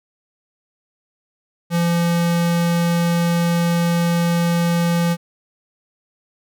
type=tone; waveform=square; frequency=170.8 Hz; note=F3; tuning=38 cents flat; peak=-16 dBFS; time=1.7-5.17 s; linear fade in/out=50 ms; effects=none